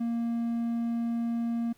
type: tone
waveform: triangle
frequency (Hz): 233.1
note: A#3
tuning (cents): 0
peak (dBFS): -25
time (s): 0-1.73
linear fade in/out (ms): 10
effects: pink hiss -64 dBFS RMS until 1.77 s